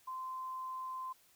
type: tone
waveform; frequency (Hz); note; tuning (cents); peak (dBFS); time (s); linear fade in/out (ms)
sine; 1036; C6; -17; -39; 0.07-1.13; 10
effects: white hiss -67 dBFS RMS until 1.35 s